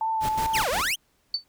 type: tone with vibrato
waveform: sine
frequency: 880 Hz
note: A5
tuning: in tune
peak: -23 dBFS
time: 0.01-0.62 s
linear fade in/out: 2 ms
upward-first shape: sine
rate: 2.7 Hz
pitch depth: 24 cents each way
type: noise with tremolo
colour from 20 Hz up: pink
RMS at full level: -32 dBFS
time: 0.2-0.92 s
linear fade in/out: 50 ms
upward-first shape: square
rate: 5.7 Hz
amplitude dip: 70%
type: exponential two-way sweep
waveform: sawtooth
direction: down then up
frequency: 3520 to 466.2 to 3339 Hz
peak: -20 dBFS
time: 0.53-0.96 s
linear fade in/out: 20 ms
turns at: 0.69 s
type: tone with exponential decay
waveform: sine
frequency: 4522 Hz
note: C#8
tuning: 34 cents sharp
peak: -19 dBFS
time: 1.34-1.44 s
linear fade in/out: 2 ms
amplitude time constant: 21 ms
effects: pink hiss -67 dBFS RMS until 1.48 s